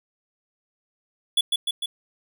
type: tone with echo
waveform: square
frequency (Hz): 3413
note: G#7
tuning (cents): +47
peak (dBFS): -17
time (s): 1.37-1.41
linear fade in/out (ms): 5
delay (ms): 150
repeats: 3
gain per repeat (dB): -3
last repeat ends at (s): 1.86
effects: none